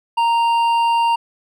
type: tone with hard clipping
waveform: sine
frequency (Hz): 930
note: A#5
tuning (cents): -4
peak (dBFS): -15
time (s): 0.17-1.16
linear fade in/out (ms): 10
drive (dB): 7
effects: none